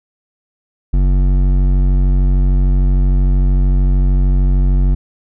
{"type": "tone with hard clipping", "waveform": "sine", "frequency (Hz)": 46.61, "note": "F#1", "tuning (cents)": 13, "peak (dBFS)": -11, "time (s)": [0.93, 4.95], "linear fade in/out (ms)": 10, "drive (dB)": 11, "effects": []}